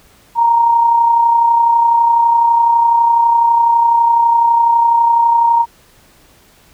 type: tone with amplitude modulation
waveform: sine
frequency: 932.3 Hz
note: A#5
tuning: in tune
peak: -6 dBFS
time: 0.35-5.66 s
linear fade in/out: 50 ms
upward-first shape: sine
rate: 32 Hz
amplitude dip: 40%
effects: pink hiss -48 dBFS RMS until 6.73 s